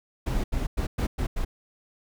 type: noise bursts at uneven times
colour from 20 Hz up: brown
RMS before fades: -26 dBFS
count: 6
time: 0.26-0.44 / 0.52-0.67 / 0.77-0.87 / 0.98-1.07 / 1.18-1.27 / 1.36-1.45 s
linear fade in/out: 10 ms
effects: none